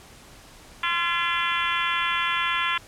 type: harmonic tone with a mistuned harmonic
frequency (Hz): 341.5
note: F4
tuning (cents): -39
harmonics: 3 / 4 / 5 / 6 / 7 / 8 / 9 / 10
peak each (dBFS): -28 / -29 / -30 / -31 / -31 / -32 / -33 / -33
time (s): 0.83-2.78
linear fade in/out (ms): 5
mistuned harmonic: 3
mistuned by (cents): +23
effects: pink hiss -48 dBFS RMS until 2.87 s + low-pass 11000 Hz 12 dB/octave